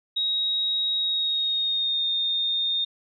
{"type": "tone with pitch glide", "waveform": "sine", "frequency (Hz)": [3794, 3661], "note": ["A#7", "A#7"], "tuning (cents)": [30, -32], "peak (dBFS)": -22, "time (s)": [0.16, 2.85], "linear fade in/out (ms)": 10, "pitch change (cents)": -62, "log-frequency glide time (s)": [0.96, 2.08], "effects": []}